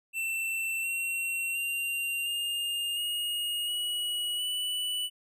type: tone with pitch steps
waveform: square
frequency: 2683 / 2728 / 2774 / 2821 / 2869 / 2917 / 2967 Hz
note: E7 / F7 / F7 / F7 / F7 / F#7 / F#7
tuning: +30 / -41 / -12 / +17 / +46 / -25 / +4 cents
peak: -30 dBFS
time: 0.13-5.1 s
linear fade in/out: 50 ms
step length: 710 ms
effects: none